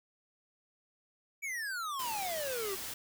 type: exponential sweep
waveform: square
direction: down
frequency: 2325 to 369.8 Hz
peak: -36 dBFS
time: 1.42-2.76 s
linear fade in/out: 20 ms
type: noise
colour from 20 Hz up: white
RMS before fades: -41 dBFS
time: 1.99-2.94 s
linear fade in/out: 5 ms
effects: none